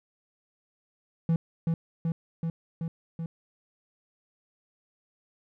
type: tone with echo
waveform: triangle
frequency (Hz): 164.81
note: E3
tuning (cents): 0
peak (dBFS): -19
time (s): 1.29-1.36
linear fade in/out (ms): 2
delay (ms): 380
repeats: 5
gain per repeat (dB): -2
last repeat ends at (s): 3.26
effects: none